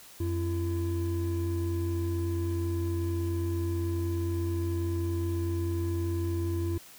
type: tone pair together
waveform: triangle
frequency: 89.5 / 337.9 Hz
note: F2 / E4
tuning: +43 / +43 cents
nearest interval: octave + major seventh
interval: 2300 cents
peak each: -27 / -30 dBFS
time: 0.2-6.78 s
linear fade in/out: 5 ms
effects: white hiss -51 dBFS RMS until 6.98 s